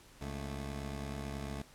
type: tone pair together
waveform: 15% pulse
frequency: 69.11 / 219.4 Hz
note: C#2 / A3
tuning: -5 / -5 cents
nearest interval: octave + minor sixth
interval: 2000 cents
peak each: -33 / -40 dBFS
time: 0.21-1.62 s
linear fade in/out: 5 ms
effects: pink hiss -59 dBFS RMS until 1.74 s + low-pass 12000 Hz 12 dB/octave